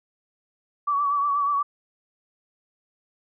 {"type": "tone with vibrato", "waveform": "sine", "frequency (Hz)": 1144, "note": "D6", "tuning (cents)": -46, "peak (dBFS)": -20, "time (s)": [0.87, 1.63], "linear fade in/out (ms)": 10, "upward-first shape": "triangle", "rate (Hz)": 8.3, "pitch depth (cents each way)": 54, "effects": []}